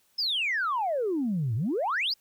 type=exponential two-way sweep; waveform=sine; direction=down then up; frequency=5280 to 103.83 to 5280 Hz; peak=-24 dBFS; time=0.18-2.14 s; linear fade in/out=10 ms; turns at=1.55 s; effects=tanh soft clip ceiling -21 dBFS + white hiss -67 dBFS RMS until 2.2 s